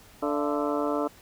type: harmonic tone with a mistuned harmonic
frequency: 146.83 Hz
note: D3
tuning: in tune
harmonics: 2 / 3 / 4 / 5 / 6 / 7 / 8 / 9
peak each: -29 / -31 / -31 / -34 / -38 / -36 / -38 / -36 dBFS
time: 0.22-1.08 s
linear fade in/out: 10 ms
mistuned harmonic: 5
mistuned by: -120 cents
effects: pink hiss -53 dBFS RMS until 1.21 s